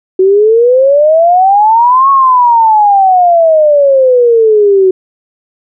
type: exponential two-way sweep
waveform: sine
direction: up then down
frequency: 370 to 1108.7 to 370 Hz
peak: -3 dBFS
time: 0.19-4.91 s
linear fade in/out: 5 ms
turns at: 2.1 s
effects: none